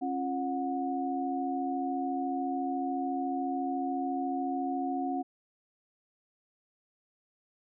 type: tone cluster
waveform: sine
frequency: 271.8 / 345.8 / 730 Hz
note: C#4 / F4 / F#5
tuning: -34 / -17 / -24 cents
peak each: -32 / -39 / -33 dBFS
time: 0.01-5.23 s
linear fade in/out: 20 ms
effects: none